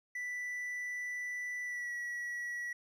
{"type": "tone with pitch glide", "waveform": "triangle", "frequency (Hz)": [1975.5, 1931.5], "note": ["B6", "B6"], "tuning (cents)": [0, -39], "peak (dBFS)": -35, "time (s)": [0.15, 2.73], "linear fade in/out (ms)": 5, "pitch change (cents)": -39, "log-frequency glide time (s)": [1.64, 1.92], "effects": []}